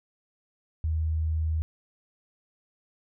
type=tone; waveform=sine; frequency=79.3 Hz; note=D#2; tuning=33 cents sharp; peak=-24 dBFS; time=0.84-1.62 s; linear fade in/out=0 ms; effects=none